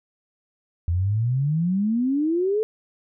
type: exponential sweep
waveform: sine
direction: up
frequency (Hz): 82.41 to 445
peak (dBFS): -19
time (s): 0.88-2.63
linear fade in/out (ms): 0
effects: none